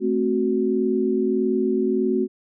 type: chord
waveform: sine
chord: F# diminished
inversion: first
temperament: equal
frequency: 220 / 261.6 / 370 Hz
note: A3 / C4 / F#4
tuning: 0 / 0 / 0 cents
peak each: -24 / -24 / -21 dBFS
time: 0-2.28 s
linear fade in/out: 50 ms
effects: none